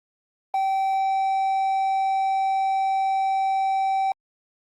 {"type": "tone", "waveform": "triangle", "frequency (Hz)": 773, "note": "G5", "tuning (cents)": -24, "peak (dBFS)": -18, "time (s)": [0.54, 4.12], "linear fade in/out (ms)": 2, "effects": ["Opus 24 kbps"]}